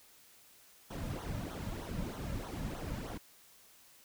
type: noise with flanger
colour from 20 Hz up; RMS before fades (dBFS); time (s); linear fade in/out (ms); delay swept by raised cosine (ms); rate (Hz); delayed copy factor
brown; -40; 0.9-3.18; 10; 0.4 to 2.7; 3.2; -0.8
effects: white hiss -61 dBFS RMS until 4.04 s